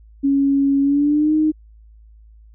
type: tone with pitch glide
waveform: sine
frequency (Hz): 277.2 to 309.4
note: C#4 to D#4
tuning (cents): 0 to -10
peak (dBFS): -13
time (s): 0.23-1.52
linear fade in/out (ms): 20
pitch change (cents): +190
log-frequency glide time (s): 0.82-1.34
effects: added 54 Hz sine -43 dBFS peak until 2.54 s